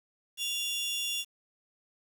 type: tone pair together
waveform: sawtooth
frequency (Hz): 2794 / 3435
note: F7 / A7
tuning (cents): 0 / -42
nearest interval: major third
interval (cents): 358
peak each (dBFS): -30 / -31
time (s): 0.37-1.25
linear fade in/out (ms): 50
effects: 9-bit